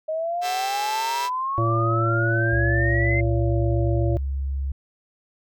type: exponential sweep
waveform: sine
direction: up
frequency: 622.3 to 2104 Hz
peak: -23 dBFS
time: 0.08-3.21 s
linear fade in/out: 10 ms
type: chord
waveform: 5% pulse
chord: A minor seventh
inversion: third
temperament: just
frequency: 396 / 440 / 528 / 660 Hz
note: G4 / A4 / C5 / E5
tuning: +18 / 0 / +16 / +2 cents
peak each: -25 dBFS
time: 0.41-1.3 s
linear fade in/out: 50 ms
type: harmonic tone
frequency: 114.1 Hz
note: A#2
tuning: 37 cents flat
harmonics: 1 / 3 / 5 / 6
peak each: -21 / -26 / -29 / -34 dBFS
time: 1.58-4.17 s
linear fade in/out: 0 ms
type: tone with pitch glide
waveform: sine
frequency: 65.41 to 68.27 Hz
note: C2 to C#2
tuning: 0 to -26 cents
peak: -23 dBFS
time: 2.52-4.72 s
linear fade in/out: 5 ms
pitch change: +74 cents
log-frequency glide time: 3.79-4.12 s
effects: none